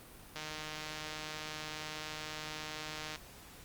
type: click train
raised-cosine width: 0.2 ms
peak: -24 dBFS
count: 432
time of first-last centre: 0.36-3.159 s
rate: 154 Hz
effects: pink hiss -54 dBFS RMS until 3.64 s + Opus 32 kbps